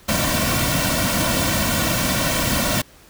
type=noise with comb filter; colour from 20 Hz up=pink; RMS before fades=-20 dBFS; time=0.08-2.82 s; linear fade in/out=10 ms; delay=2.4 ms; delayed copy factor=-0.8; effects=pink hiss -49 dBFS RMS until 3.09 s